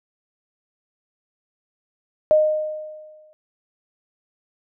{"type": "tone with exponential decay", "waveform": "sine", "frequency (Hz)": 616, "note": "D#5", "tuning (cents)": -17, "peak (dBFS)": -10, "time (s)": [2.31, 3.33], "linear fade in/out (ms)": 0, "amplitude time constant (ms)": 220, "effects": []}